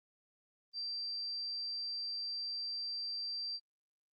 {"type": "tone", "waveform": "sine", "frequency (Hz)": 4699, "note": "D8", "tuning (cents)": 0, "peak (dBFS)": -37, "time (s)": [0.73, 3.6], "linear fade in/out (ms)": 50, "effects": ["Opus 32 kbps"]}